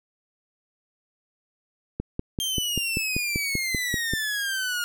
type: click train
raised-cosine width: 3 ms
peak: -14 dBFS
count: 12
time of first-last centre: 2-4.136 s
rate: 5.15 Hz
type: exponential sweep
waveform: sawtooth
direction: down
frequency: 3199 to 1417 Hz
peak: -22 dBFS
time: 2.4-4.84 s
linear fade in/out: 0 ms
effects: none